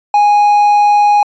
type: tone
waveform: triangle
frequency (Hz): 827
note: G#5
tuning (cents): -8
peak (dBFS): -4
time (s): 0.14-1.23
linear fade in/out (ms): 2
effects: resampled to 16000 Hz